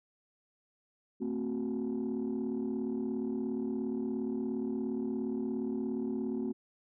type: chord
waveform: sine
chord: F# diminished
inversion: first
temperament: equal with one note detuned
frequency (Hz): 224.5 / 261.6 / 370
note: A3 / C4 / F#4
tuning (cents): +35 / 0 / 0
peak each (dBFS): -34 / -34 / -36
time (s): 1.2-6.53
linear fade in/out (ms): 20
effects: tanh soft clip ceiling -27 dBFS